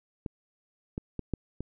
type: clicks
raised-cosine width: 3 ms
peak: -21 / -20 / -20 / -16 / -22 dBFS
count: 5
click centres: 0.262 / 0.979 / 1.193 / 1.337 / 1.606 s
effects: none